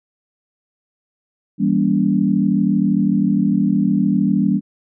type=chord; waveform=sine; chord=E diminished seventh; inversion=none; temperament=just; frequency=164.81 / 197.78 / 237.3 / 284.8 Hz; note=E3 / G3 / Bb3 / Db4; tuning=0 / +16 / +31 / +47 cents; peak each=-22 / -16 / -20 / -20 dBFS; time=1.58-4.61 s; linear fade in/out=50 ms; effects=none